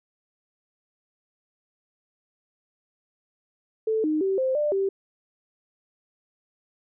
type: tone with pitch steps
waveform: sine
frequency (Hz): 439.9 / 308.1 / 385.6 / 522 / 595 / 389.7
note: A4 / D#4 / G4 / C5 / D5 / G4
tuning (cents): 0 / -17 / -28 / -4 / +22 / -10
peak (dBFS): -21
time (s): 3.87-4.89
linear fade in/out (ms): 5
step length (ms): 170
effects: none